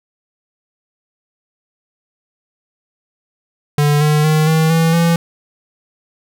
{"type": "tone with pitch steps", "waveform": "square", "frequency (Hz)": [146.83, 150.87, 155.02, 159.29, 163.67, 168.18], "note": ["D3", "D3", "D#3", "D#3", "E3", "E3"], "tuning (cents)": [0, 47, -6, 41, -12, 35], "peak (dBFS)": -11, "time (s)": [3.78, 5.16], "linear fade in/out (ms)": 2, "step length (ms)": 230, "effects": []}